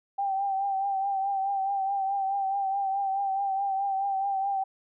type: tone with vibrato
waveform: sine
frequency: 784 Hz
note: G5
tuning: in tune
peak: -25 dBFS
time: 0.18-4.64 s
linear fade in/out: 10 ms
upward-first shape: triangle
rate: 4.7 Hz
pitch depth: 47 cents each way
effects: none